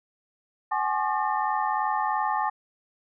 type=tone cluster; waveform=sine; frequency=765 / 848 / 1078 / 1196 / 1808 Hz; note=G5 / G#5 / C#6 / D6 / A6; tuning=-42 / +36 / -49 / +31 / +47 cents; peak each=-31 / -26 / -31 / -31 / -35 dBFS; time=0.71-2.5 s; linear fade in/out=10 ms; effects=none